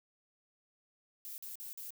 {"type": "noise bursts", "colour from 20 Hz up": "violet", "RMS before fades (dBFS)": -45, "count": 4, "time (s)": [1.25, 1.905], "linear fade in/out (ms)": 0, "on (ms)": 130, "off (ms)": 45, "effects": []}